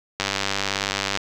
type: click train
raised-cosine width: 0.2 ms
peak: -5 dBFS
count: 97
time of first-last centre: 0.2-1.174 s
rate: 98.6 Hz
effects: none